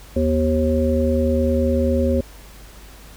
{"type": "harmonic tone with a mistuned harmonic", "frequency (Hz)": 77.2, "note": "D#2", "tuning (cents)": -13, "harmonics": [1, 3, 5, 7], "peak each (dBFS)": [-20, -20, -25, -21], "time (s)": [0.16, 2.21], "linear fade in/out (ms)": 5, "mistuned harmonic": 3, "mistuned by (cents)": 73, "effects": ["added 50 Hz sine -41 dBFS peak until 3.16 s", "pink hiss -45 dBFS RMS until 3.16 s"]}